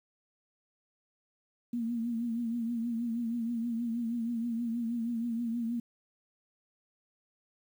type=tone with vibrato; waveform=sine; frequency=233.1 Hz; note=A#3; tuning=in tune; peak=-30 dBFS; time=1.73-5.8 s; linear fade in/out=5 ms; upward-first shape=triangle; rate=6.3 Hz; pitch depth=71 cents each way; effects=10-bit